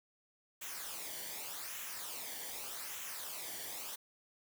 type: noise with flanger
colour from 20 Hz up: white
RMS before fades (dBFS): -44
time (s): 0.61-3.96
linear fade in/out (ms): 10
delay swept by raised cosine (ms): 0.21 to 0.78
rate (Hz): 0.84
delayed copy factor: -0.6
effects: none